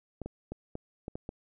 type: clicks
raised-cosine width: 2 ms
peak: -24 dBFS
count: 7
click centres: 0.217 / 0.26 / 0.52 / 0.754 / 1.081 / 1.155 / 1.291 s
effects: none